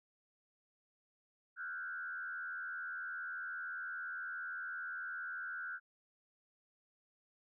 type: tone with frequency modulation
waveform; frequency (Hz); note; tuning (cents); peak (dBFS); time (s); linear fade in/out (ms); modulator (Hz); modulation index
sine; 1489; F#6; +11; -40; 1.56-5.8; 50; 82.5; 1.2
effects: none